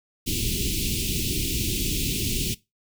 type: band-stop noise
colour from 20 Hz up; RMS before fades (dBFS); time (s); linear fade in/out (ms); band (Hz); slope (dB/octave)
pink; -26; 0.26-2.55; 20; 390 to 2500; 48
effects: noise-tail reverb RT60 0.2 s tail -18 dB re dry